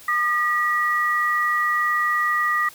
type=tone pair together; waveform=sine; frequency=1215.3 / 1927 Hz; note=D#6 / B6; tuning=-41 / -43 cents; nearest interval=minor sixth; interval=798 cents; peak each=-21 dBFS; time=0.08-2.69 s; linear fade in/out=5 ms; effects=white hiss -45 dBFS RMS until 2.74 s